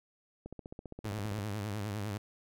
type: click train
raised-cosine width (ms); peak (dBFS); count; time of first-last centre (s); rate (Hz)
2; -30; 15; 0.46-1.387; 15.1
type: tone with vibrato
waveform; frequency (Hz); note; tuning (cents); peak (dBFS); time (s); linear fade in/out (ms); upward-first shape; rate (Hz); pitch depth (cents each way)
sawtooth; 103.83; G#2; 0; -31; 1.04-2.18; 10; sine; 9.9; 99
effects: none